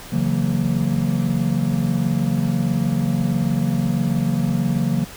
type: chord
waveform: triangle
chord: F# dominant seventh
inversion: second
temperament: just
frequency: 138.75 / 166.5 / 185 / 231.2 Hz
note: C#3 / E3 / F#3 / A#3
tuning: +2 / +18 / 0 / -14 cents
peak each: -21 dBFS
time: 0.12-5.05 s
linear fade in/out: 10 ms
effects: pink hiss -38 dBFS RMS until 5.16 s